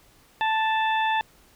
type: harmonic tone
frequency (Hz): 880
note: A5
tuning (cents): 0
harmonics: 1 / 2 / 3 / 4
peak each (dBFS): -22 / -28 / -32 / -34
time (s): 0.41-1.21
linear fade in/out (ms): 0
effects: pink hiss -57 dBFS RMS until 1.55 s